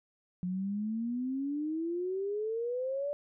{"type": "exponential sweep", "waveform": "sine", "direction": "up", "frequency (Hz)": [177.5, 586], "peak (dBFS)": -31, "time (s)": [0.43, 3.13], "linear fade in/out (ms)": 0, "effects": []}